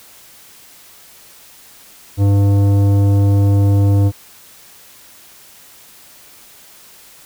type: tone with tanh clipping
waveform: triangle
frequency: 100 Hz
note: G2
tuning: 35 cents sharp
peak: -11 dBFS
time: 2.17-4.12 s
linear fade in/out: 50 ms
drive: 17 dB
effects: white hiss -43 dBFS RMS until 7.25 s